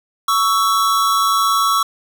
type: tone pair together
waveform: square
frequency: 1120 / 1318.5 Hz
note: C#6 / E6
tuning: +18 / 0 cents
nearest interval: minor third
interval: 282 cents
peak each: -16 / -18 dBFS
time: 0.28-1.83 s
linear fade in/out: 5 ms
effects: none